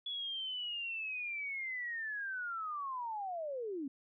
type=linear sweep; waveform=sine; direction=down; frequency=3408 to 258.3 Hz; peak=-37 dBFS; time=0.06-3.88 s; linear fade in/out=5 ms; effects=none